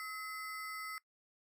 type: ring-modulated tone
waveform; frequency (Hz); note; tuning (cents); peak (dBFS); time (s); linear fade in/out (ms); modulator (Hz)
square; 1661.2; G#6; 0; -39; 0-0.98; 0; 375
effects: noise-tail reverb RT60 0.1 s tail -20 dB re dry